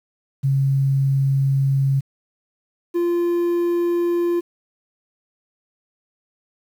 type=tone pair in turn; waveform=sine / triangle; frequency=136.5 / 346.1 Hz; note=C#3 / F4; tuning=-26 / -16 cents; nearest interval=octave + major third; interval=1610 cents; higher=second; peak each=-15 dBFS; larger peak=neither; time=0.43-2.01 / 2.94-4.41 s; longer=first; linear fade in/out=20 ms; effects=8-bit